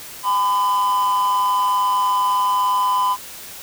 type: tone with amplitude modulation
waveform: triangle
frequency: 1009 Hz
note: B5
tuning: 37 cents sharp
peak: -11 dBFS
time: 0.23-3.17 s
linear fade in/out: 50 ms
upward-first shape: sine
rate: 197 Hz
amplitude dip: 55%
effects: white hiss -36 dBFS RMS until 3.62 s